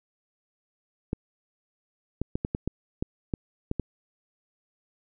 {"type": "clicks", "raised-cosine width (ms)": 3, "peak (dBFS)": -14, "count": 10, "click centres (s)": [1.131, 2.216, 2.355, 2.449, 2.549, 2.676, 3.025, 3.338, 3.714, 3.797], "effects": []}